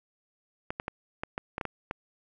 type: clicks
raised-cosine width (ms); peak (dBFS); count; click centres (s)
0.5; -17; 9; 0.705 / 0.799 / 0.881 / 1.235 / 1.379 / 1.581 / 1.612 / 1.653 / 1.911
effects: none